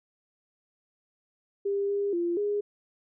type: tone with pitch steps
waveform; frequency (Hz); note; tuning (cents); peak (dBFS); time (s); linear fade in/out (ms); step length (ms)
sine; 399.8 / 403.3 / 344.6 / 411.6; G4 / G4 / F4 / G#4; +34 / +49 / -23 / -16; -25; 1.65-2.61; 10; 240
effects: none